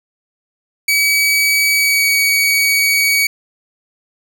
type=tone with pitch glide; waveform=sawtooth; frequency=2277 to 2257 Hz; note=C#7 to C#7; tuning=+46 to +31 cents; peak=-8 dBFS; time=0.88-3.27 s; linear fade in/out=5 ms; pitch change=-15 cents; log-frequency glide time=1.75-2.08 s; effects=none